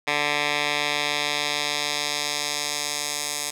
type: tone with band-pass filter sweep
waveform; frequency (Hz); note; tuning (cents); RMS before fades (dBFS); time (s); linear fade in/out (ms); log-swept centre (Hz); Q
10% pulse; 146.83; D3; 0; -26; 0.07-3.51; 10; 2400 to 7700; 1.1
effects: none